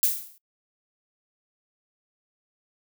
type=noise with exponential decay; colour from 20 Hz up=violet; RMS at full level=-18 dBFS; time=0.03-0.38 s; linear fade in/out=0 ms; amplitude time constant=74 ms; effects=noise-tail reverb RT60 0.1 s tail -22 dB re dry